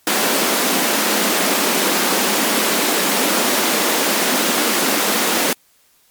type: high-pass noise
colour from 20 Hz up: pink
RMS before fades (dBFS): -17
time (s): 0.07-5.53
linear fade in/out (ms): 2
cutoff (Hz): 200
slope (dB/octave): 48
effects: white hiss -56 dBFS RMS until 6.1 s + MP3 96 kbps